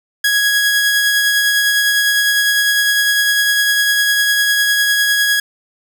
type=tone with tremolo; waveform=sawtooth; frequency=1661.2 Hz; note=G#6; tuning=in tune; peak=-7 dBFS; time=0.24-5.4 s; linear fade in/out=5 ms; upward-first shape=triangle; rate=9.9 Hz; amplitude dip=30%; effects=none